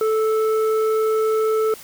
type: tone with low-pass filter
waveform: square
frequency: 437.9 Hz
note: A4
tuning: 8 cents flat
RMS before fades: -19 dBFS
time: 0.01-1.74 s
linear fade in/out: 2 ms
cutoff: 1000 Hz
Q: 3.3
effects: white hiss -41 dBFS RMS until 1.83 s